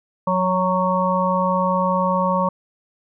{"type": "harmonic tone with a mistuned harmonic", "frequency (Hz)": 185, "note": "F#3", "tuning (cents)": 0, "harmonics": [1, 3, 5, 6], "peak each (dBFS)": [-22, -22, -22, -22], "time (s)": [0.27, 2.49], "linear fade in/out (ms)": 5, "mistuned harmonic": 1, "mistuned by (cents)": -23, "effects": []}